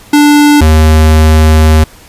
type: tone pair in turn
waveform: square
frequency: 293.7 / 78.22 Hz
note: D4 / D#2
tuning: 0 / +10 cents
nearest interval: octave + major seventh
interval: 2290 cents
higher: first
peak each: -3 dBFS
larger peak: neither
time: 0.13-0.61 / 0.61-1.84 s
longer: second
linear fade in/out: 5 ms
effects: pink hiss -37 dBFS RMS until 2.08 s + resampled to 32000 Hz